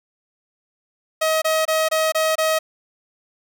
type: tone bursts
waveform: sawtooth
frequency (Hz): 634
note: D#5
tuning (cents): +32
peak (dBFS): -13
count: 6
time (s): 1.21-2.59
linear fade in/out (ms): 10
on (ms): 210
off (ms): 24
effects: none